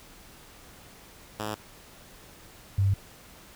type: tone pair in turn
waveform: 5% pulse / sine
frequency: 106.6 / 98.15 Hz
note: G#2 / G2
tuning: +46 / +3 cents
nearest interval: minor second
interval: 143 cents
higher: first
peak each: -20 dBFS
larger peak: neither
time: 1.39-1.55 / 2.78-2.94 s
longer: neither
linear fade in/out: 5 ms
effects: pink hiss -51 dBFS RMS until 3.55 s